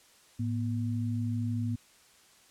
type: tone pair together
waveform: sine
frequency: 108.25 / 241.2 Hz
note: A2 / B3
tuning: -28 / -41 cents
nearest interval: octave + major second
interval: 1387 cents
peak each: -30 / -33 dBFS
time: 0.39-1.76 s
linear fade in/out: 10 ms
effects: white hiss -60 dBFS RMS until 2.5 s + low-pass 10000 Hz 12 dB/octave